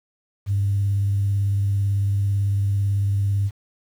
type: tone with vibrato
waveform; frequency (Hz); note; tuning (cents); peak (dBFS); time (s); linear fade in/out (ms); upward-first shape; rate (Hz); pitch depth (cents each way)
sine; 99.8; G2; +32; -17; 0.46-3.51; 50; sine; 18; 20
effects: tanh soft clip ceiling -13 dBFS + 8-bit